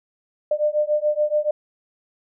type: beating tone pair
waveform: sine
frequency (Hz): 597 / 604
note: D5 / D5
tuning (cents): +28 / +48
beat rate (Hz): 7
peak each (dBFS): -21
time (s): 0.51-1.51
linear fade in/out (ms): 5
effects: none